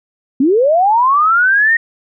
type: linear sweep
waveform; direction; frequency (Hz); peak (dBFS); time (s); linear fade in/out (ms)
sine; up; 246.9 to 1877; -8; 0.4-1.77; 5
effects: none